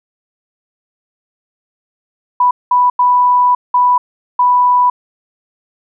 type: tone bursts at uneven times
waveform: sine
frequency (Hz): 987.8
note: B5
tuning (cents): 0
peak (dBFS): -7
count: 5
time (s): 2.4-2.51 / 2.71-2.9 / 2.99-3.55 / 3.74-3.98 / 4.39-4.9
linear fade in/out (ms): 5
effects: none